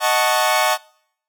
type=chord; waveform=sawtooth; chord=D# half-diminished seventh; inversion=none; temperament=equal; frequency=622.3 / 740 / 880 / 1108.7 Hz; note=D#5 / F#5 / A5 / C#6; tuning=0 / 0 / 0 / 0 cents; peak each=-17 dBFS; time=0-0.78 s; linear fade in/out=50 ms; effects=noise-tail reverb RT60 0.7 s tail -25 dB re dry